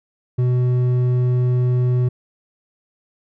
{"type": "tone with hard clipping", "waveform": "sine", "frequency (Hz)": 124.6, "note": "B2", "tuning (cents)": 16, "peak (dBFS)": -16, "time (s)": [0.38, 2.09], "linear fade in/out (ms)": 10, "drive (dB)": 6, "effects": []}